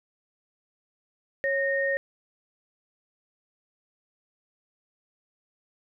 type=tone pair together; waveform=sine; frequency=549.1 / 1849 Hz; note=C#5 / A#6; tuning=-17 / -15 cents; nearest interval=octave + major sixth; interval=2102 cents; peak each=-26 dBFS; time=1.44-1.97 s; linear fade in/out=0 ms; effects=none